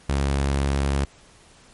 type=tone; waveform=sawtooth; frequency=69.3 Hz; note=C#2; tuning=in tune; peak=-16 dBFS; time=0.09-1.05 s; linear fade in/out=5 ms; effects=pink hiss -52 dBFS RMS until 1.73 s + MP3 48 kbps